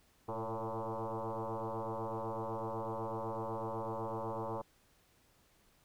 sine tone with frequency modulation, 220 Hz, A3, in tune, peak -36 dBFS, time 0.28-4.62 s, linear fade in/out 10 ms, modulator 112 Hz, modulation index 7.7, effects pink hiss -69 dBFS RMS until 5.84 s

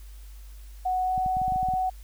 sine tone with pitch glide, 740 to 746 Hz, F#5 to F#5, 0 to +14 cents, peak -23 dBFS, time 0.85-1.9 s, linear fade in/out 10 ms, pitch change +14 cents, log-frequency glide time 1.04-1.15 s
clicks, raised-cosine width 5 ms, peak -24 dBFS, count 10, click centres 1.179 / 1.262 / 1.369 / 1.417 / 1.481 / 1.522 / 1.56 / 1.63 / 1.687 / 1.738 s
effects added 50 Hz sine -41 dBFS peak until 2.03 s + white hiss -57 dBFS RMS until 2.03 s

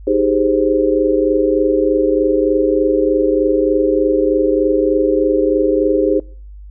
sine chord, Ab major seventh, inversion second, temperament equal, 311.1 / 392 / 415.3 / 523.3 Hz, Eb4 / G4 / Ab4 / C5, 0 / 0 / 0 / 0 cents, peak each -17 dBFS, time 0.07-6.2 s, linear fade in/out 5 ms, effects noise-tail reverb RT60 0.5 s tail -25 dB re dry + added 50 Hz sine -32 dBFS peak until 6.7 s

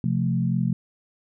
sine chord, F major, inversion second, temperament equal, 130.81 / 174.61 / 220 Hz, C3 / F3 / A3, 0 / 0 / 0 cents, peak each -24 / -24 / -27 dBFS, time 0.04-0.73 s, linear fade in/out 2 ms, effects none

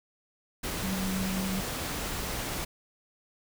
sine tone in noise, 189.7 Hz, F#3, 43 cents sharp, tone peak -30 dBFS, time 0.83-1.61 s, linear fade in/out 10 ms, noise pink, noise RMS -34 dBFS, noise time 0.63-2.65 s, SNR +1 dB, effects none

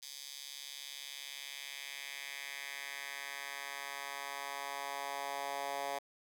10% pulse tone with high-pass filter sweep, 140 Hz, C#3, 18 cents sharp, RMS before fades -43 dBFS, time 0.02-5.99 s, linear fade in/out 10 ms, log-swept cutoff 4500 to 690 Hz, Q 1.6, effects 11-bit

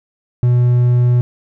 triangle tone, 122.5 Hz, B2, 14 cents flat, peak -7 dBFS, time 0.43-1.21 s, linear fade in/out 0 ms, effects none

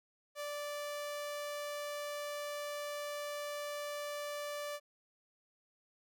sawtooth tone, 585 Hz, D5, 7 cents flat, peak -35 dBFS, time 0.35-4.8 s, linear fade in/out 50 ms, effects none

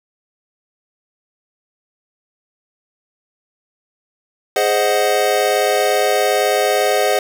square chord, Ab dominant seventh, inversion none, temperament equal, 415.3 / 523.3 / 622.3 / 740 Hz, Ab4 / C5 / Eb5 / Gb5, 0 / 0 / 0 / 0 cents, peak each -20 dBFS, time 4.56-7.19 s, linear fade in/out 2 ms, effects 7-bit

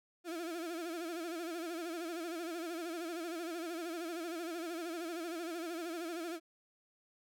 35% pulse tone with vibrato, 336.4 Hz, E4, 35 cents sharp, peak -37 dBFS, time 0.24-6.4 s, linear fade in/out 50 ms, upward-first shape sine, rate 13 Hz, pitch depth 99 cents each way, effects none

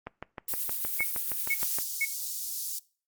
click train, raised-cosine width 0.5 ms, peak -21 dBFS, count 12, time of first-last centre 0.07-1.786 s, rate 6.41 Hz
violet noise with tremolo, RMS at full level -30 dBFS, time 0.48-1.83 s, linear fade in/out 5 ms, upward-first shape triangle, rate 8.9 Hz, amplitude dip 35%
sine tone bursts, 2202 Hz, C#7, 12 cents flat, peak -24 dBFS, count 3, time 0.99-2.054 s, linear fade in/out 10 ms, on 48 ms, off 460 ms
white high-pass noise, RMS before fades -35 dBFS, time 1.59-2.79 s, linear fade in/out 5 ms, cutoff 4800 Hz, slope 24 dB/octave
effects noise-tail reverb RT60 0.4 s tail -22 dB re dry + Opus 32 kbps

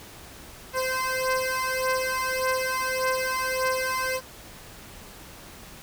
15% pulse beating tone pair, 517 / 518.7 Hz, C5 / C5, -21 / -15 cents, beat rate 1.7 Hz, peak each -21 dBFS, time 0.73-4.21 s, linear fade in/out 50 ms, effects pink hiss -45 dBFS RMS until 5.82 s

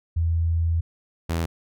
sine / sawtooth tone pair in turn, 83 / 83 Hz, E2 / E2, +12 / +12 cents, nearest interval unison, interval 0 cents, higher neither, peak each -19 dBFS, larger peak neither, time 0.16-0.81 / 1.29-1.46 s, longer first, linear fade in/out 10 ms, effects none

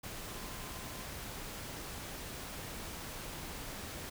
sine tone in noise, 1035 Hz, C6, 19 cents flat, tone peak -55 dBFS, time 0.29-1.05 s, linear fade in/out 10 ms, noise pink, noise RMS -44 dBFS, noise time 0.03-4.1 s, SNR -14 dB, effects none

